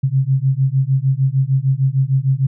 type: beating tone pair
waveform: sine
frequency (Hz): 130.81 / 137.41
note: C3 / C#3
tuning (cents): 0 / -15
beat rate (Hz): 6.6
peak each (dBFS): -16 / -16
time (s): 0.03-2.47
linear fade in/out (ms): 10
effects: none